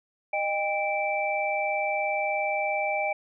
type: tone cluster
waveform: sine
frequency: 616 / 799 / 2330 Hz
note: D#5 / G5 / D7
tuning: -17 / +33 / -14 cents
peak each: -29 dBFS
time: 0.33-3.13 s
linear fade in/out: 5 ms
effects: none